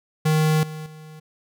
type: tone with level steps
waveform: square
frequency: 155.6 Hz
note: D#3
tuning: in tune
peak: -17 / -32 / -40 dBFS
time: 0.25-1.2 s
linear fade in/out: 10 ms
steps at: 0.63 / 0.86 s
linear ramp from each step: 2 ms
effects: none